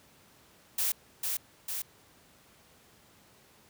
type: noise with echo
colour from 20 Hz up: blue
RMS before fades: -29 dBFS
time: 0.78-0.92 s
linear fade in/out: 5 ms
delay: 450 ms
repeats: 2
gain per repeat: -3 dB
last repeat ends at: 1.82 s
effects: pink hiss -60 dBFS RMS until 3.69 s + high-pass 80 Hz 12 dB/octave